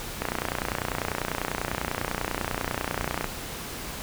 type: click train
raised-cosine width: 0.5 ms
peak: -11 dBFS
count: 92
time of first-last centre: 0.22-3.243 s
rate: 30.1 Hz
effects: pink hiss -36 dBFS RMS until 4.02 s